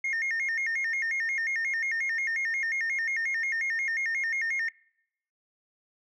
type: tone with vibrato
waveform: sine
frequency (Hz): 1975.5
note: B6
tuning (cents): 0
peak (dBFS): -24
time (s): 0.04-4.69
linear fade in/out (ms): 5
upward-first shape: square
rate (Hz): 5.6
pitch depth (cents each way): 140
effects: noise-tail reverb RT60 0.8 s tail -26 dB re dry + tanh soft clip ceiling -25 dBFS